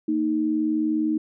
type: tone pair together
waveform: sine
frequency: 231.2 / 311.1 Hz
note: A#3 / D#4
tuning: -14 / 0 cents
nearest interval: perfect fourth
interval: 514 cents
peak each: -27 / -21 dBFS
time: 0.08-1.18 s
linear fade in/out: 5 ms
effects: none